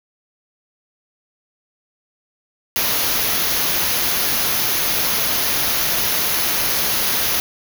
white band-stop noise, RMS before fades -19 dBFS, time 2.76-7.4 s, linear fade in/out 0 ms, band 6700 to 10000 Hz, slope 96 dB/octave, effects none

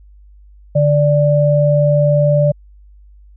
sine tone pair together, 146.82 / 587.3 Hz, D3 / D5, 0 / 0 cents, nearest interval 2 octaves, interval 2400 cents, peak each -12 dBFS, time 0.75-2.52 s, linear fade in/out 10 ms, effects added 50 Hz sine -40 dBFS peak until 3.36 s

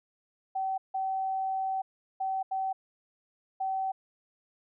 sine tone bursts at uneven times, 766 Hz, G5, 40 cents flat, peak -28 dBFS, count 5, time 0.55-0.78 / 0.94-1.82 / 2.2-2.43 / 2.51-2.73 / 3.6-3.92 s, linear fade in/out 10 ms, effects none

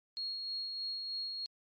sine tone with tremolo, 4294 Hz, C8, 44 cents sharp, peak -35 dBFS, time 0.17-1.46 s, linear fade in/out 0 ms, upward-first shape sine, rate 3.2 Hz, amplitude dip 30%, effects MP3 32 kbps

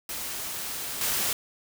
white noise with level steps, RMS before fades -34 / -27 dBFS, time 0.09-1.33 s, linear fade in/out 2 ms, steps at 1.01 s, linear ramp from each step 2 ms, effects none

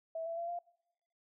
sine tone with pitch steps, 653 / 666.7 / 680.7 / 695 Hz, E5 / E5 / F5 / F5, -17 / +19 / -45 / -9 cents, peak -36 dBFS, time 0.15-0.59 s, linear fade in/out 5 ms, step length 110 ms, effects noise-tail reverb RT60 0.9 s tail -24 dB re dry

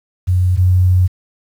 sine tone pair in turn, 91 / 91.34 Hz, F#2 / F#2, -28 / -22 cents, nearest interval unison, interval 6 cents, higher second, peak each -10 / -8 dBFS, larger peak second, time 0.27-0.57 / 0.57-1.08 s, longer second, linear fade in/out 20 ms, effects 7-bit

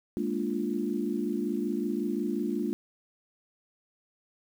sine chord, Bb dominant seventh, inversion third, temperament equal, 207.7 / 233.1 / 293.7 / 349.2 Hz, Ab3 / Bb3 / D4 / F4, 0 / 0 / 0 / 0 cents, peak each -33 dBFS, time 0.17-2.73 s, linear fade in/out 0 ms, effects 9-bit

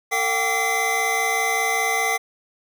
square tone cluster, 451.9 / 713 / 778 / 1158 / 2043 Hz, A4 / F5 / G5 / D6 / C7, +46 / +36 / -13 / -25 / -42 cents, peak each -30 / -31 / -26 / -30 / -23 dBFS, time 0.11-2.18 s, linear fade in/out 20 ms, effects none

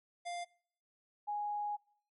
square / sine tone pair in turn, 698.5 / 829.2 Hz, F5 / G#5, 0 / -3 cents, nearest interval minor third, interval 297 cents, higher second, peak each -39 / -34 dBFS, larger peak second, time 0.25-0.45 / 1.27-1.77 s, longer second, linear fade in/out 20 ms, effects noise-tail reverb RT60 0.6 s tail -24 dB re dry + MP3 48 kbps

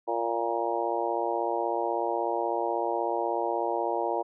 harmonic tone with a mistuned harmonic, 116.3 Hz, A#2, 4 cents flat, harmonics 3 / 4 / 5 / 6 / 7 / 8, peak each -33 / -33 / -33 / -33 / -33 / -33 dBFS, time 0.07-4.23 s, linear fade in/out 20 ms, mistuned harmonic 8, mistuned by +22 cents, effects none

